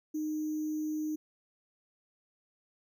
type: tone with sample-and-hold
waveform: sine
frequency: 307.7 Hz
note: D#4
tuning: 19 cents flat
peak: -31 dBFS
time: 0.14-1.16 s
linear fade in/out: 10 ms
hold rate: 6300 Hz
effects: none